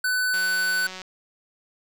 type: tone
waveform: square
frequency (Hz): 1500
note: F#6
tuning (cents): +23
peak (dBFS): -22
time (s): 0.04-0.87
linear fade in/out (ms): 5
type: click train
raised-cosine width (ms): 0.2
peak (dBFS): -20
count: 127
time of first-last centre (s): 0.34-1.017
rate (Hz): 186
effects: none